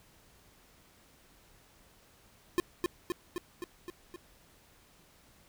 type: tone with echo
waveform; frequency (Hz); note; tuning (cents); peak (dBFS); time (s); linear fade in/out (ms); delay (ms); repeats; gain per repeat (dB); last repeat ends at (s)
square; 353; F4; +19; -25; 2.58-2.6; 0; 260; 6; -3; 4.16
effects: pink hiss -62 dBFS RMS until 5.48 s